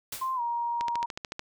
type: noise with exponential decay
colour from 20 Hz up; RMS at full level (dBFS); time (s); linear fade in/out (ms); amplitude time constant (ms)
white; -33; 0.12-0.4; 5; 59
type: tone with pitch glide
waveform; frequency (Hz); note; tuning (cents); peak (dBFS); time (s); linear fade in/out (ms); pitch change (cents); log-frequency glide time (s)
sine; 1046.5 to 943.2; C6 to A#5; 0 to +20; -27; 0.21-1.06; 10; -180; 0.35-0.41
type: click train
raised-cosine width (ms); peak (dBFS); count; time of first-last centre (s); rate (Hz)
0.2; -17; 9; 0.81-1.394; 13.7
effects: none